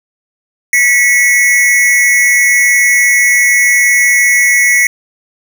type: tone pair together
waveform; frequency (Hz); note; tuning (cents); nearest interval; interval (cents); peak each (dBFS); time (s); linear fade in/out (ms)
square; 1956.2 / 2197; B6 / C#7; -17 / -16; major second; 201; -10; 0.73-4.87; 2
effects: none